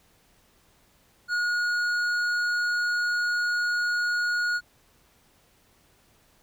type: tone with hard clipping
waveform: sine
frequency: 1444 Hz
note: F#6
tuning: 43 cents flat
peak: -25 dBFS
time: 1.28-4.61 s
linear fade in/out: 50 ms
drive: 8 dB
effects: pink hiss -62 dBFS RMS until 6.42 s